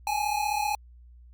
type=tone pair together; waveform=square; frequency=818 / 853.6 Hz; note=G#5 / G#5; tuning=-26 / +47 cents; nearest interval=minor second; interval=73 cents; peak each=-29 / -29 dBFS; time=0.07-0.75 s; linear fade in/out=2 ms; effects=added 60 Hz sine -48 dBFS peak until 1.33 s + Opus 48 kbps